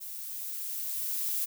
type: noise with level ramp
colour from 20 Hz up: violet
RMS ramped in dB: -41 to -30 dBFS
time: 0-1.46 s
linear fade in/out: 20 ms
effects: none